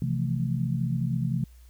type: chord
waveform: sine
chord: F major seventh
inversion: second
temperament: equal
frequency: 130.81 / 164.81 / 174.61 / 220 Hz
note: C3 / E3 / F3 / A3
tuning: 0 / 0 / 0 / 0 cents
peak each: -27 / -30 / -33 / -33 dBFS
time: 0.02-1.44 s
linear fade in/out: 2 ms
effects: added 60 Hz sine -48 dBFS peak until 1.69 s + white hiss -63 dBFS RMS until 1.69 s